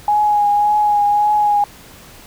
sine tone with vibrato, 830.6 Hz, G#5, in tune, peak -11 dBFS, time 0.08-1.64 s, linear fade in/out 2 ms, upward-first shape triangle, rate 1.8 Hz, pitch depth 25 cents each way, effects pink hiss -41 dBFS RMS until 2.26 s

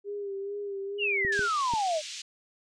sine tone with vibrato, 400.6 Hz, G4, 38 cents sharp, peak -32 dBFS, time 0.04-1.49 s, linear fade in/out 50 ms, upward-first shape sine, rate 2.3 Hz, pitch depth 40 cents each way
sine exponential sweep, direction down, 2960 to 590 Hz, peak -25 dBFS, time 0.98-2.02 s, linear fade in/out 50 ms
clicks, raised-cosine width 3 ms, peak -24 dBFS, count 3, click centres 1.249 / 1.393 / 1.737 s
pink band-pass noise, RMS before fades -40 dBFS, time 1.32-2.22 s, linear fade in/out 5 ms, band 2700 to 7100 Hz, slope 24 dB/octave
effects resampled to 22050 Hz

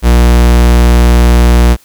45% pulse tone, 60 Hz, B1, 49 cents flat, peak -3 dBFS, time 0.02-1.77 s, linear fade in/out 50 ms, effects white hiss -45 dBFS RMS until 1.84 s

